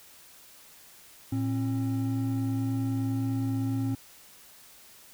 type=tone pair together; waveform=triangle; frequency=112.73 / 268.4 Hz; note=A2 / C4; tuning=+42 / +44 cents; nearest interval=octave + minor third; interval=1502 cents; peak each=-27 dBFS; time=1.32-3.95 s; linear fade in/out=5 ms; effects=white hiss -53 dBFS RMS until 5.13 s